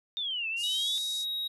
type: exponential two-way sweep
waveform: sine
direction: down then up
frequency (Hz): 3679 to 2595 to 3603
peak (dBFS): -30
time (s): 0.17-0.98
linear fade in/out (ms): 0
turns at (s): 0.48
type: band-pass noise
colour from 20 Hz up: pink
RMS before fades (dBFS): -42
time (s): 0.56-1.26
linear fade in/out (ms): 50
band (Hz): 4500 to 11000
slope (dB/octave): 96
type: tone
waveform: triangle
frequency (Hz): 3800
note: A#7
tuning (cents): +33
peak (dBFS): -29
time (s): 0.63-1.48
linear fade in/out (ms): 10
effects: none